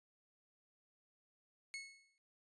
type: tone with exponential decay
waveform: sawtooth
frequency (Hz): 2191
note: C#7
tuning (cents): -21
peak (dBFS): -38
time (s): 1.74-2.18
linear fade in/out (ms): 0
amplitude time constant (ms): 94
effects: resampled to 22050 Hz